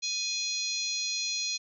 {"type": "harmonic tone with a mistuned harmonic", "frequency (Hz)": 830.6, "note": "G#5", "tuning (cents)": 0, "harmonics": [3, 4, 5, 6, 7, 8], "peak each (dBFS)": [-38, -38, -32, -44, -37, -38], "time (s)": [0.02, 1.58], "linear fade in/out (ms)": 20, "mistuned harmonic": 4, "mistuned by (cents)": 31, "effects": []}